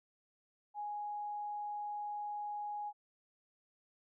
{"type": "tone", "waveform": "sine", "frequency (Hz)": 830.6, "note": "G#5", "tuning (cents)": 0, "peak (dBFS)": -38, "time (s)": [0.74, 2.93], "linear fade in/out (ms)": 50, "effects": []}